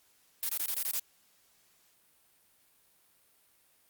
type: noise bursts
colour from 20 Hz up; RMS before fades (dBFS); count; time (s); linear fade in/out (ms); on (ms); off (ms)
blue; -32; 7; 0.43-0.995; 0; 61; 23
effects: white hiss -67 dBFS RMS until 3.89 s + Opus 48 kbps